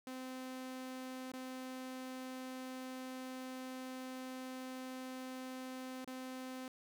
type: tone with dropouts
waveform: sawtooth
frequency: 258.1 Hz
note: C4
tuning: 23 cents flat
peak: -40 dBFS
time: 0.07-6.68 s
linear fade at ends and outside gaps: 2 ms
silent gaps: 1.319-1.336 / 6.046-6.075 s
effects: 13-bit